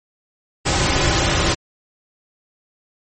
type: noise with comb filter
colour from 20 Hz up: pink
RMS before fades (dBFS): -17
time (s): 0.65-1.55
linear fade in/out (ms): 20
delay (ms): 4.4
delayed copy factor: -0.5
effects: MP3 32 kbps